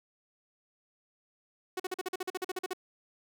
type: tone bursts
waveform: sawtooth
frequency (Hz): 370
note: F#4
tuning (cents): 0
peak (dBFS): -28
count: 14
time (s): 1.77-2.734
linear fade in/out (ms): 5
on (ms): 28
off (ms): 44
effects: none